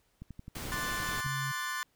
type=click train; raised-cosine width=5 ms; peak=-31 dBFS; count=13; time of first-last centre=0.22-1.263 s; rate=11.5 Hz
type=noise; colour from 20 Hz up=pink; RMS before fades=-40 dBFS; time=0.55-1.21 s; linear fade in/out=5 ms
type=chord; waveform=40% pulse; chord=D dominant seventh; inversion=third; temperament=equal; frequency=1046.5 / 1174.7 / 1480 / 1760 Hz; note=C6 / D6 / F#6 / A6; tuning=0 / 0 / 0 / 0 cents; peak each=-38 / -41 / -40 / -36 dBFS; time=0.72-1.83 s; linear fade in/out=0 ms
type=tone; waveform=sine; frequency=136.4 Hz; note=C#3; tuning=28 cents flat; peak=-35 dBFS; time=1.24-1.52 s; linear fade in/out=10 ms
effects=pink hiss -72 dBFS RMS until 1.95 s